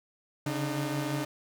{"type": "tone cluster", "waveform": "sawtooth", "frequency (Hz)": [138.8, 144.6, 303.2], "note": ["C#3", "D3", "D#4"], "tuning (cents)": [3, -27, -45], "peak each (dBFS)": [-29, -35, -29], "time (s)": [0.46, 1.25], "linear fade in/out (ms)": 5, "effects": []}